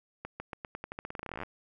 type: accelerating click train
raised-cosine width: 0.5 ms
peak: -23 dBFS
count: 24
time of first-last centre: 0.25-1.434 s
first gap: 150 ms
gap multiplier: 0.88
effects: none